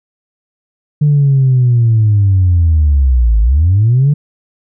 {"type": "linear two-way sweep", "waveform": "sine", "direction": "down then up", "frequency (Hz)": [150.2, 51.91, 150.2], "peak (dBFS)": -5, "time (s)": [1.01, 4.14], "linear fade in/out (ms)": 10, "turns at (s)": 3.41, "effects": ["tanh soft clip ceiling -3 dBFS"]}